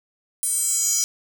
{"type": "tone with high-pass filter sweep", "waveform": "square", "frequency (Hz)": 451.8, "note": "A4", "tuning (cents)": 46, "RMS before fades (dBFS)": -22, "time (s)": [0.43, 1.04], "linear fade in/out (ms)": 0, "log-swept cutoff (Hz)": [9400, 6100], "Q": 6.4, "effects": []}